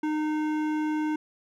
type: tone with hard clipping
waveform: triangle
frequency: 306.6 Hz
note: D#4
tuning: 25 cents flat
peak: -27 dBFS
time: 0.03-1.16 s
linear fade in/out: 5 ms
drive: 17 dB
effects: none